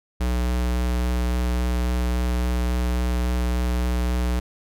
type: tone with vibrato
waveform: square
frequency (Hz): 61.1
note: B1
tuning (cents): -18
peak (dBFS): -21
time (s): 0.2-4.4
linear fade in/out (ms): 10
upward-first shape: sine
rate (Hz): 3.6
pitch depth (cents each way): 9
effects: none